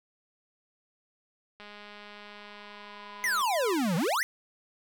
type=click train; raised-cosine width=0.3 ms; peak=-31 dBFS; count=377; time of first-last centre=1.6-3.416 s; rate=207 Hz
type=tone with exponential growth; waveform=sine; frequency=1004 Hz; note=B5; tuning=28 cents sharp; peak=-33 dBFS; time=1.67-3.74 s; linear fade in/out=1 ms; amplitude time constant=450 ms
type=exponential two-way sweep; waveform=square; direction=down then up; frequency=2093 to 155.5 to 2093 Hz; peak=-26 dBFS; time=3.24-4.23 s; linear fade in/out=0 ms; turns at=3.96 s
effects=none